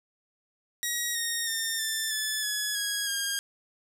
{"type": "tone with pitch steps", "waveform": "10% pulse", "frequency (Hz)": [1901, 1857.6, 1815.2, 1773.7, 1733.2, 1693.6, 1654.9, 1617.1], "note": ["A#6", "A#6", "A#6", "A6", "A6", "G#6", "G#6", "G#6"], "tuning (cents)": [33, -7, -47, 13, -27, 33, -7, -47], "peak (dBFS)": -19, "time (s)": [0.83, 3.39], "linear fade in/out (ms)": 0, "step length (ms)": 320, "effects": []}